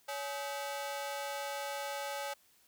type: ring-modulated tone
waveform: sawtooth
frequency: 704 Hz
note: F5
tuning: 14 cents sharp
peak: -30 dBFS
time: 0.08-2.34 s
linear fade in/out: 10 ms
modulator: 141 Hz
effects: white hiss -67 dBFS RMS until 2.67 s